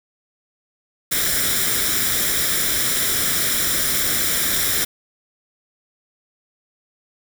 white noise with comb filter, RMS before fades -20 dBFS, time 1.11-4.85 s, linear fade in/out 10 ms, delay 0.55 ms, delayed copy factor +0.65, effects none

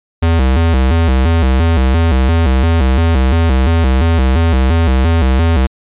square tone with vibrato, 73.42 Hz, D2, in tune, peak -9 dBFS, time 0.22-5.67 s, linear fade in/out 10 ms, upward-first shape square, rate 2.9 Hz, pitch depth 210 cents each way, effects resampled to 8000 Hz

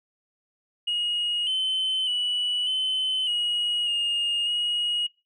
sine tone with pitch steps, 2881 / 3061 / 2950 / 3048 / 2897 / 2841 / 2890 Hz, F#7 / G7 / F#7 / G7 / F#7 / F7 / F#7, -47 / -42 / -6 / -49 / -37 / +29 / -41 cents, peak -21 dBFS, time 0.87-5.07 s, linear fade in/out 10 ms, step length 600 ms, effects noise-tail reverb RT60 0.3 s tail -23 dB re dry + tanh soft clip ceiling -21 dBFS

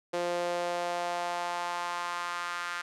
sawtooth tone with high-pass filter sweep, 174.61 Hz, F3, in tune, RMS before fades -33 dBFS, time 0.13-2.82 s, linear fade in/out 10 ms, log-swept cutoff 460 to 1400 Hz, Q 2.7, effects low-pass 8000 Hz 12 dB/octave

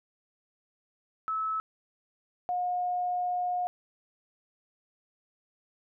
sine tone pair in turn, 1300 / 718.5 Hz, E6 / F5, -24 / +49 cents, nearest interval minor seventh, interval 1027 cents, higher first, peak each -28 / -27 dBFS, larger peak second, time 1.28-1.6 / 2.49-3.67 s, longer second, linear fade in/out 0 ms, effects none

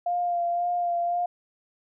sine tone with vibrato, 698.5 Hz, F5, in tune, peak -23 dBFS, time 0.06-1.26 s, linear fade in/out 5 ms, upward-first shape sine, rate 1.9 Hz, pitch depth 21 cents each way, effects none

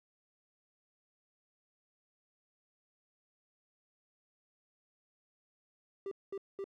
triangle tone bursts, 393.2 Hz, G4, 5 cents sharp, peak -35 dBFS, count 3, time 6.06-6.642 s, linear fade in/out 2 ms, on 54 ms, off 210 ms, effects none

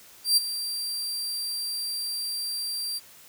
sawtooth tone with ADSR envelope, 4715 Hz, D8, 6 cents sharp, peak -13 dBFS, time 0.24-3 s, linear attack 130 ms, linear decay 18 ms, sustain -13 dB, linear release 29 ms, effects white hiss -51 dBFS RMS until 3.28 s

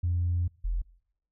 sine tone pair in turn, 87.31 / 42.41 Hz, F2 / E1, 0 / +50 cents, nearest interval octave + minor second, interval 1250 cents, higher first, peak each -23 / -25 dBFS, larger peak first, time 0.03-0.48 / 0.64-0.82 s, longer first, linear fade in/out 10 ms, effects noise-tail reverb RT60 0.8 s tail -24 dB re dry + tanh soft clip ceiling -20 dBFS

